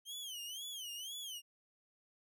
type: tone with vibrato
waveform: sawtooth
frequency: 3108 Hz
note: G7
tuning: 16 cents flat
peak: -40 dBFS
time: 0.05-1.42 s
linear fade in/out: 50 ms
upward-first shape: sine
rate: 2 Hz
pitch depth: 170 cents each way
effects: none